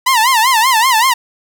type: tone with vibrato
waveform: sawtooth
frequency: 964 Hz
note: B5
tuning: 42 cents flat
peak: -5 dBFS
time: 0.06-1.14 s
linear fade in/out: 10 ms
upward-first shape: sine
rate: 5.2 Hz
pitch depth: 180 cents each way
effects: none

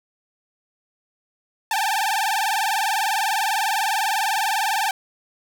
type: tone with vibrato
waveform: sawtooth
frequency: 830.6 Hz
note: G#5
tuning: in tune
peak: -16 dBFS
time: 1.71-4.91 s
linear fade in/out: 2 ms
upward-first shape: sine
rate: 20 Hz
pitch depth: 160 cents each way
effects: none

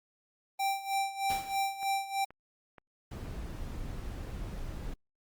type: tone with tremolo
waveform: square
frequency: 784 Hz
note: G5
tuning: in tune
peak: -28 dBFS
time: 0.59-2.25 s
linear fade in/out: 10 ms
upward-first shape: sine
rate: 3.2 Hz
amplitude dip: 80%
type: noise with exponential decay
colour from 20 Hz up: pink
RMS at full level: -39 dBFS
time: 1.3-1.81 s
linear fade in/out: 2 ms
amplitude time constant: 110 ms
type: click train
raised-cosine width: 0.5 ms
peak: -35 dBFS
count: 4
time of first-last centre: 1.83-3.259 s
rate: 2.1 Hz
type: noise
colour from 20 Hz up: brown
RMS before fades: -39 dBFS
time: 3.11-4.94 s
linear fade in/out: 5 ms
effects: Opus 32 kbps

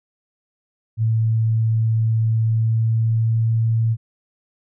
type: tone with pitch glide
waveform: sine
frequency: 112 to 113.3 Hz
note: A2 to A#2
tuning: +31 to -49 cents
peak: -15 dBFS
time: 0.97-3.97 s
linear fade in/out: 50 ms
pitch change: +20 cents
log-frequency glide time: 2.4-3.52 s
effects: none

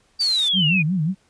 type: exponential sweep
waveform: sine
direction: down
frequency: 4719 to 2402 Hz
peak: -17 dBFS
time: 0.19-0.83 s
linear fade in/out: 20 ms
type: noise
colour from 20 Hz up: blue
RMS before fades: -30 dBFS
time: 0.2-0.49 s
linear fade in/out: 10 ms
type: tone with vibrato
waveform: sine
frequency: 170 Hz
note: F3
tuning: 46 cents flat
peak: -18 dBFS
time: 0.53-1.15 s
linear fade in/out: 50 ms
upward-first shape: sine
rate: 5.5 Hz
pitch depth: 210 cents each way
effects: pink hiss -61 dBFS RMS until 1.29 s + resampled to 22050 Hz

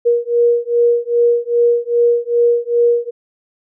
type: beating tone pair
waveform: sine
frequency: 473.6 / 476.1 Hz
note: A#4 / A#4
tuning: +27 / +37 cents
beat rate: 2.5 Hz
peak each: -14 dBFS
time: 0.05-3.11 s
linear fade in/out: 20 ms
effects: none

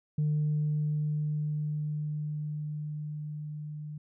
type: tone with level ramp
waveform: sine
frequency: 150.6 Hz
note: D3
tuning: 44 cents sharp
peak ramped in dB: -23 to -37 dBFS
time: 0.18-3.98 s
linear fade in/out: 5 ms
effects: tanh soft clip ceiling -22 dBFS

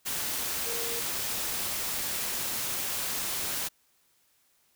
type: tone in noise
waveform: sine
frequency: 466.2 Hz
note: A#4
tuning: in tune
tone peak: -38 dBFS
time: 0.65-1.01 s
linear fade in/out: 20 ms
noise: white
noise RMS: -32 dBFS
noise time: 0.05-3.69 s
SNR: -9 dB
effects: white hiss -68 dBFS RMS until 4.75 s

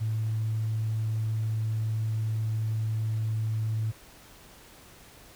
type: tone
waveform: sine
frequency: 110 Hz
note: A2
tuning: in tune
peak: -25 dBFS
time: 0-3.92 s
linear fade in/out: 20 ms
effects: tanh soft clip ceiling -21 dBFS + pink hiss -52 dBFS RMS until 5.35 s

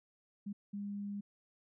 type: tone bursts at uneven times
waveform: sine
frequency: 202.6 Hz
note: G#3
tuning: 43 cents flat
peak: -38 dBFS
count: 2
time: 0.46-0.53 / 0.73-1.21 s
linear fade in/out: 10 ms
effects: none

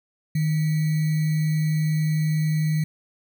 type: tone with sample-and-hold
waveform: sine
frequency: 155.56 Hz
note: D#3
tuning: in tune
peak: -19 dBFS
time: 0.35-2.84 s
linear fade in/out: 5 ms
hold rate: 2100 Hz
effects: none

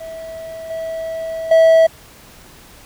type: tone with level steps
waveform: triangle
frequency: 651 Hz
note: E5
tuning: 22 cents flat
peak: -26 / -20 / -5 dBFS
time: 0-1.87 s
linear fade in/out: 10 ms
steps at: 0.7 / 1.51 s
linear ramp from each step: 5 ms
effects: pink hiss -43 dBFS RMS until 2.85 s

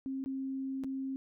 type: tone with dropouts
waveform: sine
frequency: 267.3 Hz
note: C4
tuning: 37 cents sharp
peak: -34 dBFS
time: 0.06-1.16 s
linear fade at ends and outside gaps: 0 ms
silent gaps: 0.24-0.26 / 0.837-0.844 s
effects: none

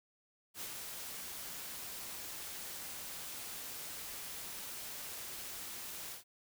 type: noise with ADSR envelope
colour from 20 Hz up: white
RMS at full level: -42 dBFS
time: 0.54-6.24 s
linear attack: 73 ms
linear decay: 65 ms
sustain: -3 dB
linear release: 120 ms
effects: none

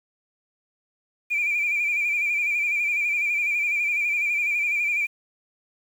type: tone with vibrato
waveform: sine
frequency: 2372 Hz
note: D7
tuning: 17 cents sharp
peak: -20 dBFS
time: 1.3-5.07 s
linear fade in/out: 20 ms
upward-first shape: sine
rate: 12 Hz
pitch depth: 57 cents each way
effects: tanh soft clip ceiling -16 dBFS + 8-bit

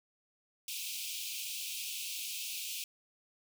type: high-pass noise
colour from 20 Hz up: pink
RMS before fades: -40 dBFS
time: 0.68-2.84 s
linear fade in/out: 2 ms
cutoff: 2400 Hz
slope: 96 dB/octave
effects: none

